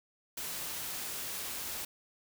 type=noise; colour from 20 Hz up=white; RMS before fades=-39 dBFS; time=0.37-1.85 s; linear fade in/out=5 ms; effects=none